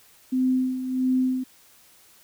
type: tone with tremolo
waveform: sine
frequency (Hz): 257.2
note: C4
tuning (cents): -30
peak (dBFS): -18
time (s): 0.32-1.44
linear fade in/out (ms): 10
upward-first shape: sine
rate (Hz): 1.5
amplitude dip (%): 65
effects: white hiss -55 dBFS RMS until 2.23 s